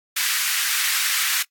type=high-pass noise; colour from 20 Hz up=pink; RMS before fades=-22 dBFS; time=0.16-1.43 s; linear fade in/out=10 ms; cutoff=1500 Hz; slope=24 dB/octave; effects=noise-tail reverb RT60 0.1 s tail -20 dB re dry + AAC 64 kbps